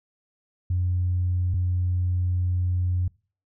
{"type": "tone pair in turn", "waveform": "sine", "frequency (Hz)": [90, 90], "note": ["F#2", "F#2"], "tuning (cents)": [-47, -47], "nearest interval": "unison", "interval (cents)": 0, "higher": "neither", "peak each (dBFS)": -20, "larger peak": "neither", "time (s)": [[0.7, 1.54], [1.54, 3.08]], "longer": "second", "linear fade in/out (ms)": 5, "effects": ["noise-tail reverb RT60 0.4 s tail -25 dB re dry", "tanh soft clip ceiling -16 dBFS"]}